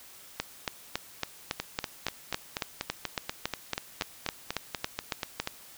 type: two click trains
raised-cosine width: 0.2 ms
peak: -13 / -11 dBFS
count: 17 / 19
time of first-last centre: 1.6-5.474 / 0.4-5.4 s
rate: 4.13 / 3.6 Hz
effects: white hiss -51 dBFS RMS until 5.77 s